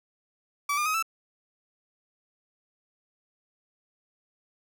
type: tone with pitch steps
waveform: 30% pulse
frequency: 1151 / 1205.4 / 1262.4 / 1322.2 Hz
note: D6 / D6 / D#6 / E6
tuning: -35 / +45 / +25 / +5 cents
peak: -22 dBFS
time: 0.69-1.026 s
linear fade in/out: 5 ms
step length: 84 ms
effects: none